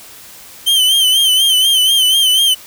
45% pulse tone with vibrato, 3101 Hz, G7, 19 cents flat, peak -9 dBFS, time 0.66-2.55 s, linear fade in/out 20 ms, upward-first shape sine, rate 4.1 Hz, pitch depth 68 cents each way, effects white hiss -37 dBFS RMS until 2.66 s

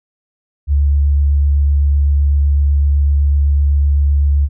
sine tone with vibrato, 71.4 Hz, D2, 48 cents flat, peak -9 dBFS, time 0.67-4.49 s, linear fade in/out 50 ms, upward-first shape sine, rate 7.9 Hz, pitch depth 12 cents each way, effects none

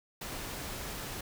pink noise, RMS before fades -40 dBFS, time 0.21-1.21 s, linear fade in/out 5 ms, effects none

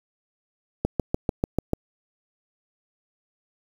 click train, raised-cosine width 2 ms, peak -8 dBFS, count 7, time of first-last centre 0.85-1.734 s, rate 6.79 Hz, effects 7-bit

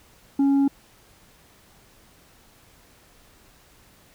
triangle tone with tanh clipping, 277.2 Hz, C#4, in tune, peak -17 dBFS, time 0.39-0.68 s, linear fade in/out 5 ms, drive 8 dB, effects pink hiss -55 dBFS RMS until 4.14 s

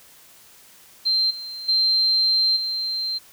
sine tone with level steps, 4140 Hz, C8, 19 cents flat, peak -17 / -31 / -16 / -23 dBFS, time 1.05-3.19 s, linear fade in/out 20 ms, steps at 1.3 / 1.68 / 2.56 s, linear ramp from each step 10 ms, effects white hiss -50 dBFS RMS until 3.32 s

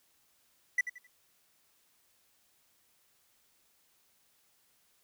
triangle tone with echo, 1975.5 Hz, B6, in tune, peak -22 dBFS, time 0.78-0.81 s, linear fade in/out 5 ms, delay 87 ms, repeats 3, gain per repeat -11 dB, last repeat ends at 1.071 s, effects white hiss -70 dBFS RMS until 5.03 s

